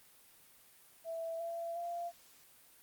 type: tone with pitch steps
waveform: sine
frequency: 659.3 / 674.3 / 689.7 Hz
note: E5 / E5 / F5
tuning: 0 / +39 / -22 cents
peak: -37 dBFS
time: 1.04-2.12 s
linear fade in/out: 50 ms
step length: 360 ms
effects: white hiss -62 dBFS RMS until 2.82 s + Opus 32 kbps